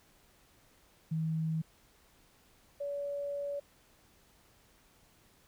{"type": "tone pair in turn", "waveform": "sine", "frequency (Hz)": [159.9, 569.8], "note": ["D#3", "C#5"], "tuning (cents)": [48, 48], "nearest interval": "octave + minor seventh", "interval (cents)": 2200, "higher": "second", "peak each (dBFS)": [-30, -34], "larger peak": "first", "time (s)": [[1.11, 1.62], [2.8, 3.6]], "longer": "second", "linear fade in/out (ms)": 10, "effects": ["pink hiss -65 dBFS RMS until 5.47 s"]}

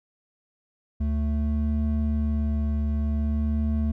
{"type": "tone pair together", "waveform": "triangle", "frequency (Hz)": [73.42, 220.8], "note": ["D2", "A3"], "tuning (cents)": [0, 6], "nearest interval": "octave + perfect fifth", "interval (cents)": 1906, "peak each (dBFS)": [-21, -26], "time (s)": [1, 3.92], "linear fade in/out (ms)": 10, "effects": []}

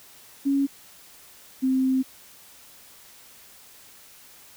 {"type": "tone pair in turn", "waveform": "sine", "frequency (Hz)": [277.2, 261.6], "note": ["C#4", "C4"], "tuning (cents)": [0, 0], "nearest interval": "minor second", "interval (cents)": 100, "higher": "first", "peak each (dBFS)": -19, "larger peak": "neither", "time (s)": [[0.45, 0.67], [1.62, 2.03]], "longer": "second", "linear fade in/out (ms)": 20, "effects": ["white hiss -50 dBFS RMS until 4.56 s"]}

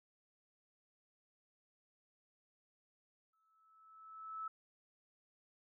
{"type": "tone with exponential growth", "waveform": "sine", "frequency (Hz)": 1306, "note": "E6", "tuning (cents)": -17, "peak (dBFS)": -39, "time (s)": [3.33, 4.48], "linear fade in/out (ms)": 5, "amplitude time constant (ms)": 250, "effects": []}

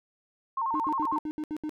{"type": "tone with vibrato", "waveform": "sine", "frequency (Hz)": 987.8, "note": "B5", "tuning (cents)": 0, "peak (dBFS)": -26, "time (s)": [0.57, 1.19], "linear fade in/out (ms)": 5, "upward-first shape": "square", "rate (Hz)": 11, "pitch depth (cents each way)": 140}
{"type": "tone bursts", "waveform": "triangle", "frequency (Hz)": 305.6, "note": "D#4", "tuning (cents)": -31, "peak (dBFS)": -28, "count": 8, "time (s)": [0.74, 1.694], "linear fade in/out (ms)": 0, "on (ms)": 58, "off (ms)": 70}
{"effects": []}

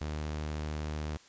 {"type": "tone", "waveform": "sawtooth", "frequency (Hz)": 76.1, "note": "D#2", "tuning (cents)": -38, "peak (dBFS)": -30, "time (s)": [0.01, 1.17], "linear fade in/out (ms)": 0, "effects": ["white hiss -58 dBFS RMS until 1.28 s", "resampled to 16000 Hz"]}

